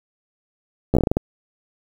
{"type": "slowing click train", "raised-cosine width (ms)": 2, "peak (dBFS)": -4, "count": 9, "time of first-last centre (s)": [0.94, 1.169], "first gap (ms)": 12, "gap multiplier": 1.24, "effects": ["7-bit"]}